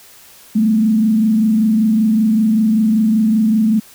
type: tone with frequency modulation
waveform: sine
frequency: 218.5 Hz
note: A3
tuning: 12 cents flat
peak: -10 dBFS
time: 0.55-3.8 s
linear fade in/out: 10 ms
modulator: 25.2 Hz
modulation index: 0.52
effects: white hiss -43 dBFS RMS until 3.94 s